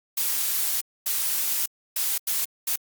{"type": "noise bursts at uneven times", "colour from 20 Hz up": "blue", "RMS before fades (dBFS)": -25, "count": 5, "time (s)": [[0.17, 0.81], [1.06, 1.66], [1.96, 2.18], [2.27, 2.45], [2.67, 2.76]], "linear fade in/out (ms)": 5, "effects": ["Opus 48 kbps"]}